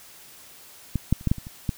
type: clicks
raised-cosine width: 5 ms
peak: -11 / -6 / -29 / -9 / -7 / -23 / -25 / -11 dBFS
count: 8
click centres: 0.957 / 1.126 / 1.211 / 1.273 / 1.315 / 1.383 / 1.469 / 1.692 s
effects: white hiss -48 dBFS RMS until 1.77 s